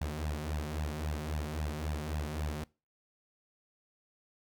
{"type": "tone with flanger", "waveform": "sawtooth", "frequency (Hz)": 75.7, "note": "D#2", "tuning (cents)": -47, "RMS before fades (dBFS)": -36, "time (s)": [0.01, 2.64], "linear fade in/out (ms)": 5, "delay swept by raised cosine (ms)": [1.1, 5.6], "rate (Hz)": 3.7, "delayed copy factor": 0.85, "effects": ["noise-tail reverb RT60 0.3 s tail -23 dB re dry"]}